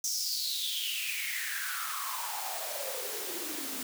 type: noise with high-pass filter sweep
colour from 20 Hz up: white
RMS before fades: -35 dBFS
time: 0.04-3.83 s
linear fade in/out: 2 ms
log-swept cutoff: 6000 to 240 Hz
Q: 7.6
effects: none